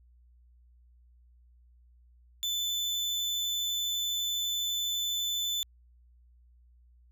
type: tone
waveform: 35% pulse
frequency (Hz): 3512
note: A7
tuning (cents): -4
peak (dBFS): -27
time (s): 2.43-5.63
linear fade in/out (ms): 0
effects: added 60 Hz sine -57 dBFS peak until 7.11 s